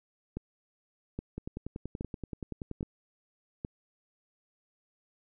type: two click trains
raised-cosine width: 3 ms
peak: -24 / -22 dBFS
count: 16 / 5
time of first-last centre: 1.38-2.809 / 0.37-3.649 s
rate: 10.5 / 1.22 Hz
effects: none